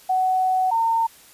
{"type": "tone pair in turn", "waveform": "sine", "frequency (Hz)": [747, 910.9], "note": ["F#5", "A#5"], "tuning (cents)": [16, -40], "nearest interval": "minor third", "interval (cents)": 344, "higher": "second", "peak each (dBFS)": -17, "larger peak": "neither", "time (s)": [[0.09, 0.71], [0.71, 1.07]], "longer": "first", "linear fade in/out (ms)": 10, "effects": ["white hiss -49 dBFS RMS until 1.33 s", "resampled to 32000 Hz"]}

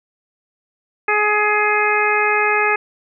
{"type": "harmonic tone", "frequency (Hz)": 420, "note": "G#4", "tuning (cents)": 19, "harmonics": [1, 2, 3, 4, 5, 6], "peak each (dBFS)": [-21, -21, -21, -21, -21, -21], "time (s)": [1.08, 2.76], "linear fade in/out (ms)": 5, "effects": []}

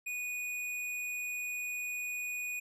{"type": "tone", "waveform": "square", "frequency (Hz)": 2475, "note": "D#7", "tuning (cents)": -10, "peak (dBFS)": -36, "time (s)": [0.06, 2.6], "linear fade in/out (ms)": 10, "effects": ["resampled to 32000 Hz"]}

